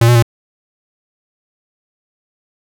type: tone with pitch steps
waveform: square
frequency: 116.5 / 120.9 / 116.9 Hz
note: A#2 / B2 / A#2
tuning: -1 / -36 / +5 cents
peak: -7 dBFS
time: 0.01-0.226 s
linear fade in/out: 5 ms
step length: 72 ms
effects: none